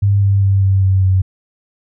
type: tone with pitch steps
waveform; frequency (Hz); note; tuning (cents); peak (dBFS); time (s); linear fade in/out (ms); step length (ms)
sine; 100.3 / 99.03 / 97.78 / 96.55 / 95.33 / 94.13; G2 / G2 / G2 / G2 / G2 / F#2; +40 / +18 / -4 / -26 / -48 / +30; -9; 0.02-1.22; 10; 200
effects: none

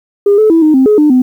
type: tone with pitch steps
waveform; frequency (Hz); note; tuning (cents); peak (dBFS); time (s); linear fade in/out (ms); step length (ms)
sine; 404.9 / 432.2 / 328.4 / 308.8 / 263.2 / 422.4 / 300.3 / 254; G#4 / A4 / E4 / D#4 / C4 / G#4 / D4 / B3; -44 / -31 / -6 / -13 / +10 / +29 / +39 / +49; -3; 0.26-1.22; 5; 120
effects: tanh soft clip ceiling 0 dBFS + 7-bit

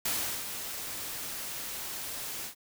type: noise with ADSR envelope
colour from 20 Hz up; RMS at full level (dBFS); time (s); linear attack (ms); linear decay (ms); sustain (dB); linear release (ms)
white; -30; 0.05-2.55; 6; 380; -8; 100
effects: none

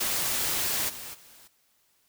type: noise with level steps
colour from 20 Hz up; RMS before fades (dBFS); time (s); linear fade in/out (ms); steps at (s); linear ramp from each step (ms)
white; -28 / -40 / -53; 0-1.48; 10; 0.88 / 1.13; 20
effects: white hiss -68 dBFS RMS until 2.08 s

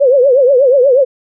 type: tone with vibrato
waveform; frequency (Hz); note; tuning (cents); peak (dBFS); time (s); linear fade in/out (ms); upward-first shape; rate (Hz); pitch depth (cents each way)
sine; 527; C5; +12; -5; 0-1.05; 20; triangle; 8.3; 180
effects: none

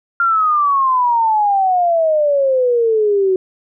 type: exponential sweep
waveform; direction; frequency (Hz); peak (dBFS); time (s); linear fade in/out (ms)
sine; down; 1397 to 370; -11; 0.2-3.36; 2
effects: none

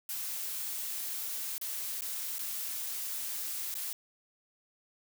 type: noise with dropouts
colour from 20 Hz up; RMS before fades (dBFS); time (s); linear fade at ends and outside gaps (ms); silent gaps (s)
blue; -37; 0.09-3.93; 2; 1.581-1.613 / 2.01-2.019 / 2.384-2.391 / 3.742-3.751
effects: none

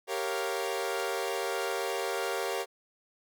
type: chord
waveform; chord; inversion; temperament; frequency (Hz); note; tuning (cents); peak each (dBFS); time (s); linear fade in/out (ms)
sawtooth; G half-diminished seventh; none; equal; 392 / 466.2 / 554.4 / 698.5; G4 / Bb4 / Db5 / F5; 0 / 0 / 0 / 0; -31 / -31 / -33 / -34; 0.07-2.66; 50
effects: none

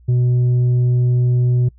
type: tone with tanh clipping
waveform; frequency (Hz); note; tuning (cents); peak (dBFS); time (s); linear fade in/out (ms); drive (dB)
sine; 123.47; B2; 0; -13; 0.08-1.69; 10; 4
effects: noise-tail reverb RT60 0.1 s tail -26 dB re dry + added 60 Hz sine -44 dBFS peak until 1.78 s

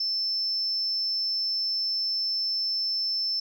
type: tone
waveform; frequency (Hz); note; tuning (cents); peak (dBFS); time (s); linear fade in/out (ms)
sine; 5300; E8; +9; -24; 0-3.4; 5
effects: tanh soft clip ceiling -20 dBFS

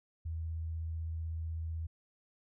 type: tone with vibrato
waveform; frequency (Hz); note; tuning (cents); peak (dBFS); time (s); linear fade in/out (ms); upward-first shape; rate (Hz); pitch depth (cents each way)
sine; 81.2; E2; -26; -35; 0.25-1.87; 10; triangle; 16; 15
effects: none

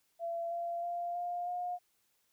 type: tone with pitch steps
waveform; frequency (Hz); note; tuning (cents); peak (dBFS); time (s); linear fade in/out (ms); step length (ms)
sine; 677 / 686.1 / 695.2 / 704.5 / 713.9; E5 / F5 / F5 / F5 / F5; +46 / -31 / -8 / +15 / +38; -34; 0.19-1.79; 50; 320
effects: white hiss -75 dBFS RMS until 2.32 s

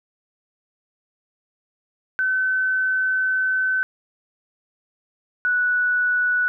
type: tone pair in turn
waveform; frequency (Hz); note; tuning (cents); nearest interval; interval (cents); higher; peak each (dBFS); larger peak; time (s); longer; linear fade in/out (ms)
sine; 1522 / 1476.1; F#6 / F#6; +48 / -5; minor second; 53; first; -18 / -17; second; 2.19-3.83 / 5.45-6.48; first; 0
effects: none

